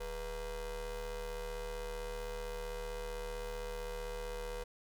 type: ring-modulated tone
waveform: 45% pulse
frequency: 225.2 Hz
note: A3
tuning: 40 cents sharp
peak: -36 dBFS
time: 0-4.64 s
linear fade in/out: 10 ms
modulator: 263 Hz
effects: none